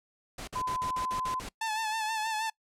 pink noise bursts, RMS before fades -40 dBFS, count 8, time 0.38-1.49 s, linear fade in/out 5 ms, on 95 ms, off 50 ms
sine tone with pitch glide, 1015 to 1023.2 Hz, B5 to C6, +47 to -39 cents, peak -30 dBFS, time 0.55-1.4 s, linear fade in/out 10 ms, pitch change +14 cents, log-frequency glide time 0.83-1.28 s
sawtooth tone with vibrato, 876 Hz, A5, 8 cents flat, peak -26 dBFS, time 1.61-2.5 s, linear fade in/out 5 ms, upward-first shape sine, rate 6.3 Hz, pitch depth 46 cents each way
effects noise-tail reverb RT60 0.1 s tail -24 dB re dry + low-pass 10000 Hz 12 dB/octave

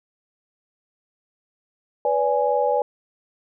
sine chord, G# diminished, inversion first, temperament equal with one note detuned, 493.9 / 577.2 / 830.6 Hz, B4 / D5 / G#5, 0 / -30 / 0 cents, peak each -22 dBFS, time 2.05-2.82 s, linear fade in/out 2 ms, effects none

